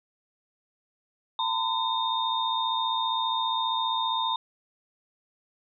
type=tone cluster; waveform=sine; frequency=900 / 1015 / 3662 Hz; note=A5 / B5 / A#7; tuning=+39 / +47 / -32 cents; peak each=-29 dBFS; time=1.39-4.36 s; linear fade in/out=2 ms; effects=none